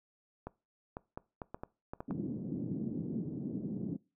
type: clicks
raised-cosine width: 1 ms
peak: -26 dBFS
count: 9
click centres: 0.47 / 0.969 / 1.175 / 1.418 / 1.545 / 1.635 / 1.935 / 2.005 / 2.109 s
type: band-pass noise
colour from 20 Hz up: pink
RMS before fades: -38 dBFS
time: 2.08-3.97 s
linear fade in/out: 10 ms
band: 160 to 300 Hz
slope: 24 dB/octave
effects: noise-tail reverb RT60 0.3 s tail -22 dB re dry